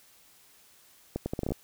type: accelerating click train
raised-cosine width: 2 ms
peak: -17 dBFS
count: 9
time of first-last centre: 1.16-1.52 s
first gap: 100 ms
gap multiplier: 0.75
effects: white hiss -59 dBFS RMS until 1.63 s